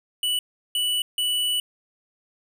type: tone bursts at uneven times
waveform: square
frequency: 2960 Hz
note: F#7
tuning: in tune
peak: -22 dBFS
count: 3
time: 0.23-0.39 / 0.75-1.02 / 1.18-1.6 s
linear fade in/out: 2 ms
effects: none